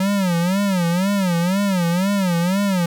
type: tone with vibrato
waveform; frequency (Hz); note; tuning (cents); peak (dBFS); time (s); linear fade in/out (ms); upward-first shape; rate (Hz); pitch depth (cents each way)
square; 185; F#3; 0; -17; 0-2.86; 5; sine; 2; 160
effects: none